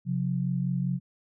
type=tone pair together; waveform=sine; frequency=134.94 / 180 Hz; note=C#3 / F#3; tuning=-46 / -47 cents; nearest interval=perfect fourth; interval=499 cents; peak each=-28 dBFS; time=0.05-1 s; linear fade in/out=50 ms; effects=none